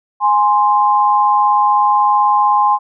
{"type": "tone pair together", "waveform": "sine", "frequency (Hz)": [830.6, 1046.5], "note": ["G#5", "C6"], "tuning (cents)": [0, 0], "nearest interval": "major third", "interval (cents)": 400, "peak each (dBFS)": -12, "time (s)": [0.2, 2.79], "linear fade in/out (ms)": 50, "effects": []}